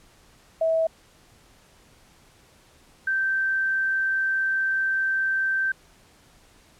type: tone pair in turn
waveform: sine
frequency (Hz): 649 / 1558.8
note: E5 / G6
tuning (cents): -27 / -10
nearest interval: octave + minor third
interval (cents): 1517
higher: second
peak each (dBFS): -19 / -21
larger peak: first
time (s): 0.61-0.87 / 3.07-5.72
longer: second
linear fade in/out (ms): 5
effects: pink hiss -56 dBFS RMS until 6.79 s + low-pass 11000 Hz 12 dB/octave